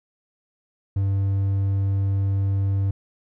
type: tone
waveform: triangle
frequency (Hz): 98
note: G2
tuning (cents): 0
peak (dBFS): -17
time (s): 0.96-2.91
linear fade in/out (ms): 5
effects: none